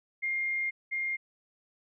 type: tone pair in turn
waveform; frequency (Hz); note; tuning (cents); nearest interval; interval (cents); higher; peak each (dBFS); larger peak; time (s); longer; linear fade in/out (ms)
sine; 2120 / 2120; C7 / C7; +22 / +22; unison; 0; neither; -28 / -29; first; 0.22-0.71 / 0.91-1.17; first; 20
effects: none